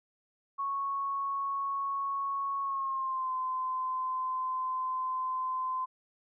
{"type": "tone with pitch glide", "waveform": "sine", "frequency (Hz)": [1105, 1031], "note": ["C#6", "C6"], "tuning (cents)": [-6, -26], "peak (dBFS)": -30, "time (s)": [0.58, 5.86], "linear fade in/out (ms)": 20, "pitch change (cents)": -120, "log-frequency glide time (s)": [2.62, 3.32], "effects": []}